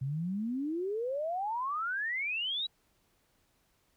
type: exponential sweep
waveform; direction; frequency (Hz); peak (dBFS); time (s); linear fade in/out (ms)
sine; up; 127.8 to 3951; -31; 0.01-2.67; 10
effects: pink hiss -72 dBFS RMS until 3.96 s